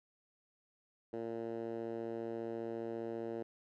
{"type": "tone with band-pass filter", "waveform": "10% pulse", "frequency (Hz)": 114.8, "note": "A#2", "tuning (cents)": -26, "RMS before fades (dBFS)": -41, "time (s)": [1.13, 3.43], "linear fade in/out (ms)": 5, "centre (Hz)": 400, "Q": 1.6, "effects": []}